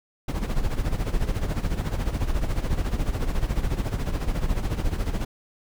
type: noise with tremolo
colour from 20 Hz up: brown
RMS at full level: -22 dBFS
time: 0.28-5.25 s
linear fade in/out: 5 ms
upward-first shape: sine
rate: 14 Hz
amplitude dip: 70%
effects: none